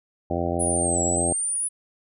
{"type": "harmonic tone", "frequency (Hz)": 86.1, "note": "F2", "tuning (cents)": -24, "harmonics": [1, 2, 3, 4, 5, 6, 7, 8, 9], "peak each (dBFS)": [-30, -32, -31, -30, -34, -33, -30, -33, -32], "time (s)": [0.3, 1.33], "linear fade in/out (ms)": 5}
{"type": "linear two-way sweep", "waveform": "sine", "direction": "down then up", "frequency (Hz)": [9956, 7620, 9956], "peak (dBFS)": -23, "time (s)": [0.59, 1.69], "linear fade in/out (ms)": 20, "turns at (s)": 1.04}
{"effects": []}